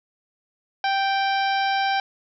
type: harmonic tone with a mistuned harmonic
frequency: 783 Hz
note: G5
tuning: 2 cents flat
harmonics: 1 / 2 / 3 / 4 / 5 / 6 / 7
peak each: -21 / -27 / -31 / -33 / -35 / -37 / -38 dBFS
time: 0.84-2 s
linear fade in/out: 2 ms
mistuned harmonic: 6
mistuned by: +36 cents
effects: none